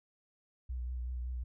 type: tone with vibrato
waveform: sine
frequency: 61.74 Hz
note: B1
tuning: in tune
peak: -35 dBFS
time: 0.69-1.44 s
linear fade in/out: 10 ms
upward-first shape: triangle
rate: 5.3 Hz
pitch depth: 42 cents each way
effects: none